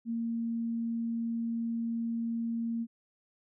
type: tone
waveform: sine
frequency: 230.7 Hz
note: A#3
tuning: 18 cents flat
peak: -30 dBFS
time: 0.05-2.87 s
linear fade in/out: 50 ms
effects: none